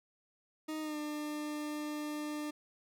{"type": "tone with pitch glide", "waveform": "40% pulse", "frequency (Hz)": [311.2, 299.6], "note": ["D#4", "D4"], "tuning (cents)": [0, 35], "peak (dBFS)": -36, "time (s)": [0.68, 2.51], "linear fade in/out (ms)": 10, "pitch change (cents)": -65, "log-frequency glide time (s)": [0.81, 0.97], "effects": []}